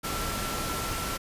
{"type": "tone in noise", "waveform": "sine", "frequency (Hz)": 1345, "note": "E6", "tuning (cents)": 34, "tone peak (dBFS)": -36, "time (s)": [0.03, 1.18], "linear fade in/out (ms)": 20, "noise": "pink", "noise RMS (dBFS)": -32, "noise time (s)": [0.03, 1.18], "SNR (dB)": -7, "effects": ["resampled to 32000 Hz"]}